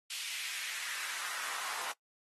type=noise with high-pass filter sweep; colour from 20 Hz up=pink; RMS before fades=-40 dBFS; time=0.1-1.92 s; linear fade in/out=5 ms; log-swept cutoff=2900 to 940 Hz; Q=1.8; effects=noise-tail reverb RT60 0.1 s tail -19 dB re dry + AAC 32 kbps